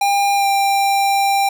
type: tone with pitch glide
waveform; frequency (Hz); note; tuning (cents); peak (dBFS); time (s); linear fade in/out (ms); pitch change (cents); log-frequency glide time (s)
square; 802 to 791.9; G5 to G5; +39 to +17; -14; 0.01-1.49; 5; -22; 0.36-0.46
effects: none